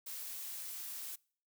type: noise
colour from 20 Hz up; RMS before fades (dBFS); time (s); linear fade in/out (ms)
blue; -44; 0.06-1.16; 10
effects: noise-tail reverb RT60 0.5 s tail -25 dB re dry